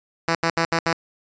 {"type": "tone bursts at uneven times", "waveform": "5% pulse", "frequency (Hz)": 165.8, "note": "E3", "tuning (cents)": 10, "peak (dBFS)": -7, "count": 5, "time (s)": [[0.28, 0.35], [0.43, 0.5], [0.57, 0.65], [0.72, 0.79], [0.86, 0.93]], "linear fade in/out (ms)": 2, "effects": ["resampled to 16000 Hz"]}